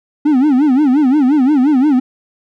triangle tone with vibrato, 277.2 Hz, C#4, in tune, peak -6 dBFS, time 0.25-2 s, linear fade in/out 10 ms, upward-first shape sine, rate 5.7 Hz, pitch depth 190 cents each way, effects none

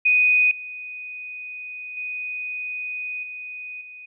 sine tone with level steps, 2489 Hz, D#7, in tune, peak -14 / -32 / -27 / -32 / -38 dBFS, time 0.05-4.06 s, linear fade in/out 10 ms, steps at 0.51 / 1.97 / 3.23 / 3.81 s, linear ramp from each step 2 ms, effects none

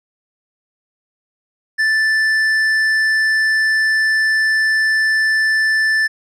sine tone with tanh clipping, 1760 Hz, A6, in tune, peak -14 dBFS, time 1.78-6.08 s, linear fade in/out 20 ms, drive 8 dB, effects none

